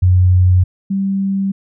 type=tone pair in turn; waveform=sine; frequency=91.2 / 195.04 Hz; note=F#2 / G3; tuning=-24 / -8 cents; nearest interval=octave + minor second; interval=1316 cents; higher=second; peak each=-7 / -14 dBFS; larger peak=first; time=0.02-0.64 / 0.9-1.52 s; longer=neither; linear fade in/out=10 ms; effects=none